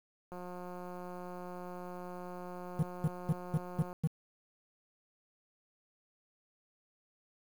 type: click train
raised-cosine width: 1 ms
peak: -32 dBFS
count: 647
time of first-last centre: 0.32-3.929 s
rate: 179 Hz
type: tone bursts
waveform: triangle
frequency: 158.4 Hz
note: D#3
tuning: 31 cents sharp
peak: -24 dBFS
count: 6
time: 2.79-4.074 s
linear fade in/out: 5 ms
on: 39 ms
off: 210 ms
effects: 9-bit